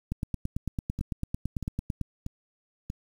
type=two click trains; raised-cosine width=5 ms; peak=-21 / -17 dBFS; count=4 / 18; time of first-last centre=0.99-2.901 / 0.12-2.013 s; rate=1.57 / 8.98 Hz; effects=8-bit